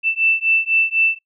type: beating tone pair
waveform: sine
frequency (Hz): 2658 / 2662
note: E7 / E7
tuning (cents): +14 / +16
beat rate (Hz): 4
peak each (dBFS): -17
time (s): 0.03-1.19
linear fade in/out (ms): 50
effects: noise-tail reverb RT60 0.1 s tail -23 dB re dry